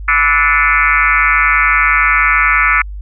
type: tone with frequency modulation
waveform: sine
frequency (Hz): 1760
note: A6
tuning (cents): 0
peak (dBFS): -8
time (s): 0.08-2.82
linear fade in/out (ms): 5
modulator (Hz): 151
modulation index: 3.9
effects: added 50 Hz sine -23 dBFS peak until 3.01 s